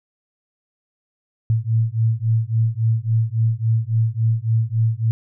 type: beating tone pair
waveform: sine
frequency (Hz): 111 / 114.6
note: A2 / A#2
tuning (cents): +16 / -29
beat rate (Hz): 3.6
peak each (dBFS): -19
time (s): 1.5-5.11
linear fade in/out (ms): 0
effects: none